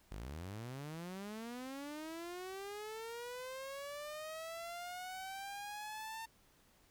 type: linear sweep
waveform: sawtooth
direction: up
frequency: 43.65 to 904 Hz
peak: -40 dBFS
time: 0.11-6.26 s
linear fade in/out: 10 ms
effects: pink hiss -69 dBFS RMS until 6.9 s